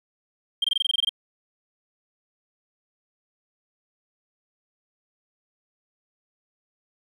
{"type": "tone bursts", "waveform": "sine", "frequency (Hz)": 3184, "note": "G7", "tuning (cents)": 26, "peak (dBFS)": -17, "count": 11, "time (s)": [0.62, 1.093], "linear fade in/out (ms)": 5, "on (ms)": 23, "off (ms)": 22, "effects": ["tanh soft clip ceiling -16 dBFS", "9-bit"]}